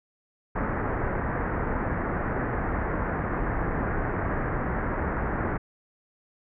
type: low-pass noise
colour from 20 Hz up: pink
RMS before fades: -28 dBFS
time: 0.55-5.58 s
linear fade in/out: 10 ms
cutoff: 1900 Hz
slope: 48 dB/octave
effects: none